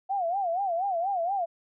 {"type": "tone with vibrato", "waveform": "sine", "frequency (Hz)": 732, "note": "F#5", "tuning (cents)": -19, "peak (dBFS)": -25, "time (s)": [0.09, 1.46], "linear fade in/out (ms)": 20, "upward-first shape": "sine", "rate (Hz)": 4.2, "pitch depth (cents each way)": 170, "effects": []}